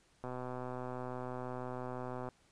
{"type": "click train", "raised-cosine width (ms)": 1, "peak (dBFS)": -28, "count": 259, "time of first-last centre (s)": [0.24, 2.288], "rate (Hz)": 126, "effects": ["pink hiss -69 dBFS RMS until 2.51 s", "resampled to 22050 Hz"]}